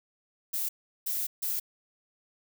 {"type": "noise bursts at uneven times", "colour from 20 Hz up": "violet", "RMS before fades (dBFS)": -31, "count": 3, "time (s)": [[0.53, 0.69], [1.06, 1.27], [1.42, 1.6]], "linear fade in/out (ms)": 10, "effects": []}